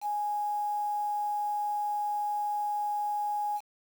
sine tone with quantisation, 830.6 Hz, G#5, in tune, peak -28 dBFS, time 0.01-3.61 s, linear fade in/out 50 ms, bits 8, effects none

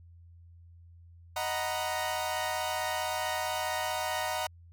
sawtooth chord, B major seventh, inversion first, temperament equal, 622.3 / 740 / 932.3 / 987.8 Hz, D#5 / F#5 / A#5 / B5, 0 / 0 / 0 / 0 cents, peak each -32 / -31 / -32 / -36 dBFS, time 1.36-4.47 s, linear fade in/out 5 ms, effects added 85 Hz sine -51 dBFS peak until 4.72 s

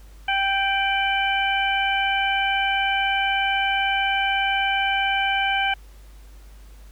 harmonic tone with a mistuned harmonic, 784 Hz, G5, in tune, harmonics 1 / 2 / 3 / 4, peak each -23 / -25 / -25 / -27 dBFS, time 0.28-5.74 s, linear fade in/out 5 ms, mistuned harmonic 4, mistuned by -67 cents, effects added 50 Hz sine -42 dBFS peak until 6.91 s + pink hiss -55 dBFS RMS until 6.91 s

